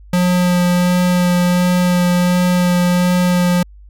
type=tone with vibrato; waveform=square; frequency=178.5 Hz; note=F3; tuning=38 cents sharp; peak=-12 dBFS; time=0.13-3.63 s; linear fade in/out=5 ms; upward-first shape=sine; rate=1.4 Hz; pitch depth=11 cents each way; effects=added 50 Hz sine -37 dBFS peak until 3.89 s